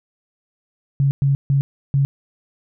sine tone bursts at uneven times, 138.59 Hz, C#3, in tune, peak -13 dBFS, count 4, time 1-1.11 / 1.22-1.35 / 1.5-1.61 / 1.94-2.05 s, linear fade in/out 0 ms, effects none

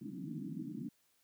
white band-pass noise, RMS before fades -43 dBFS, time 0.01-0.89 s, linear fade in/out 5 ms, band 140 to 320 Hz, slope 96 dB/octave, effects white hiss -74 dBFS RMS until 1.23 s

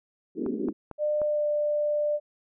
white band-pass noise, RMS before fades -29 dBFS, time 0.35-0.73 s, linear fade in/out 50 ms, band 210 to 380 Hz, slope 48 dB/octave
clicks, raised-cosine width 1 ms, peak -24 dBFS, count 4, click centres 0.463 / 0.686 / 0.913 / 1.217 s
sine tone with pitch glide, 600 to 593.8 Hz, D5 to D5, +37 to +19 cents, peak -23 dBFS, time 0.98-2.2 s, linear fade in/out 50 ms, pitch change -18 cents, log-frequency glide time 1.21-1.47 s
effects none

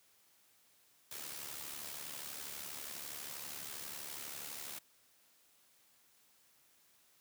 white noise with amplitude modulation, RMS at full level -43 dBFS, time 1.11-4.79 s, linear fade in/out 5 ms, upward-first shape sine, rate 72.3 Hz, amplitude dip 60%, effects white hiss -69 dBFS RMS until 7.2 s + high-pass 80 Hz 12 dB/octave

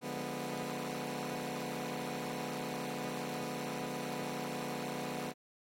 15% pulse chord, D diminished seventh, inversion none, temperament equal with one note detuned, 146.83 / 177.36 / 207.7 / 246.9 Hz, D3 / F3 / Ab3 / Cb4, 0 / +27 / 0 / 0 cents, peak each -38 / -39 / -39 / -34 dBFS, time 0.01-5.34 s, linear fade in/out 50 ms, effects AAC 48 kbps

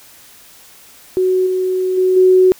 sine tone with level steps, 371.2 Hz, F#4, 6 cents sharp, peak -11 / -14 / -10 / -6 dBFS, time 1.17-2.52 s, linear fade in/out 0 ms, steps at 1.46 / 1.97 / 2.16 s, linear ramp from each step 10 ms, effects white hiss -43 dBFS RMS until 2.59 s

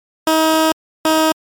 15% pulse tone pair in turn, 317.7 / 316.2 Hz, D#4 / D#4, +36 / +28 cents, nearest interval unison, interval 8 cents, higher first, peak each -5 dBFS, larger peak neither, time 0.27-0.72 / 1.05-1.32 s, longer first, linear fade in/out 2 ms, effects MP3 96 kbps

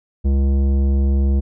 sine tone with tanh clipping, 68.4 Hz, C#2, 23 cents flat, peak -15 dBFS, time 0.24-1.41 s, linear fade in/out 20 ms, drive 13 dB, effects none

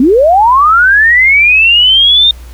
sine linear sweep, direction up, 233.1 to 3673 Hz, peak -3 dBFS, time 0-2.31 s, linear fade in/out 2 ms, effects added 60 Hz sine -27 dBFS peak until 2.53 s + pink hiss -40 dBFS RMS until 2.53 s

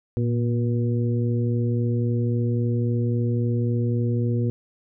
harmonic tone with a mistuned harmonic, 120 Hz, B2, 49 cents flat, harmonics 1 / 2 / 3 / 4, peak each -21 / -27 / -31 / -33 dBFS, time 0.17-4.5 s, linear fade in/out 0 ms, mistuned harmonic 1, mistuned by -54 cents, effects none

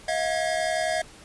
square tone cluster, 641 / 712 / 1659 Hz, E5 / F5 / G#6, -49 / +33 / -2 cents, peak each -27 / -29 / -33 dBFS, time 0.08-1.02 s, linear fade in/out 5 ms, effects pink hiss -48 dBFS RMS until 1.24 s + resampled to 24000 Hz

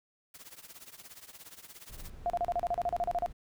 white noise with tremolo, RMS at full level -47 dBFS, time 0.34-2.1 s, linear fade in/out 5 ms, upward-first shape triangle, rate 17 Hz, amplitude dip 90%
brown noise, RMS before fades -47 dBFS, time 1.89-3.33 s, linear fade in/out 10 ms
sine tone bursts, 698.5 Hz, F5, in tune, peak -27 dBFS, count 14, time 2.26-3.261 s, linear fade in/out 0 ms, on 39 ms, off 35 ms
effects none

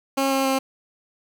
15% pulse tone with pitch steps, 271.5 / 269.2 / 266.8 Hz, C#4 / C4 / C4, -36 / +49 / +34 cents, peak -13 dBFS, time 0.17-0.59 s, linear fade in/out 10 ms, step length 140 ms, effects none

